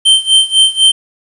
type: tone with tremolo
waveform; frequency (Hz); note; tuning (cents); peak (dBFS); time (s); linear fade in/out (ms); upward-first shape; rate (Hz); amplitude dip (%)
square; 3119; G7; -9; -4; 0.05-0.92; 10; sine; 4; 90
effects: resampled to 24000 Hz + 7-bit